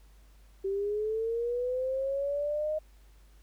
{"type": "linear sweep", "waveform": "sine", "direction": "up", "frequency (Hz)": [384.6, 622.3], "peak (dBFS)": -28, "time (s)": [0.64, 2.79], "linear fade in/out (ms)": 10, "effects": ["added 50 Hz sine -54 dBFS peak until 3.42 s", "pink hiss -66 dBFS RMS until 3.42 s"]}